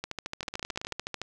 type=two click trains; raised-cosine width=0.2 ms; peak=-16 / -19 dBFS; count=17 / 10; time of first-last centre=0.04-1.216 / 0.43-0.925 s; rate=13.6 / 18.2 Hz; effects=none